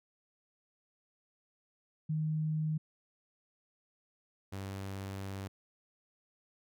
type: tone pair in turn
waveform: sine / sawtooth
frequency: 155.56 / 97.32 Hz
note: D#3 / G2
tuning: 0 / -12 cents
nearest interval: minor sixth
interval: 812 cents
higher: first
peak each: -30 / -35 dBFS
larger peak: first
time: 2.09-2.78 / 4.52-5.48 s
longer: second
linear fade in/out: 10 ms
effects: none